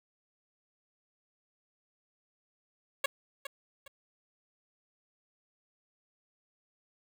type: tone with echo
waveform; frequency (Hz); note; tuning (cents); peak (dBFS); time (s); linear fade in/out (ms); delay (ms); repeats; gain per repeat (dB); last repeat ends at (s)
10% pulse; 554.4; C#5; 0; -18; 3.04-3.06; 5; 410; 2; -11; 3.88
effects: 10-bit